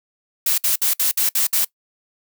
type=noise bursts; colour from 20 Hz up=blue; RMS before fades=-18 dBFS; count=7; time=0.46-1.648 s; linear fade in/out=5 ms; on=120 ms; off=58 ms; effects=noise-tail reverb RT60 0.1 s tail -22 dB re dry